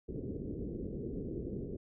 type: low-pass noise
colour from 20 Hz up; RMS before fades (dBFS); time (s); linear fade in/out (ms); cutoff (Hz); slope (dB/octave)
white; -40; 0.08-1.77; 10; 440; 48
effects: none